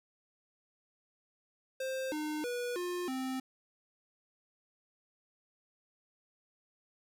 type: tone with pitch steps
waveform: square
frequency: 525 / 304.5 / 486.6 / 355.6 / 260.8 Hz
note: C5 / D#4 / B4 / F4 / C4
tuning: +6 / -37 / -26 / +31 / -5 cents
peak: -35 dBFS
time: 1.8-3.4 s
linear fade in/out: 5 ms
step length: 320 ms
effects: none